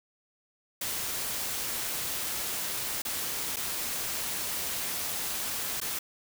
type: noise with dropouts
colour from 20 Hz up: white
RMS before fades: -33 dBFS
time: 0.81-5.99 s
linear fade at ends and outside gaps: 5 ms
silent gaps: 3.02-3.05 / 3.561-3.567 / 5.803-5.814 s
effects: none